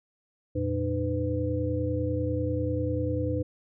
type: tone cluster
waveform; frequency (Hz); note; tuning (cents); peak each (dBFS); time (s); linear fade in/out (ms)
sine; 85.4 / 115.5 / 303.2 / 501; F2 / A#2 / D#4 / B4; -38 / -16 / -45 / +25; -31; 0.55-3.43; 10
effects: none